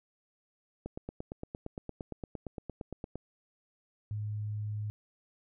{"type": "click train", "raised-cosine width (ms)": 2, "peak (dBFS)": -25, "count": 21, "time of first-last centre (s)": [0.86, 3.156], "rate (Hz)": 8.71}
{"type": "tone", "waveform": "sine", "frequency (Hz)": 105.5, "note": "G#2", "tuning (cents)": 28, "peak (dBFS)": -33, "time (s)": [4.11, 4.9], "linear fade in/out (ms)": 0}
{"effects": []}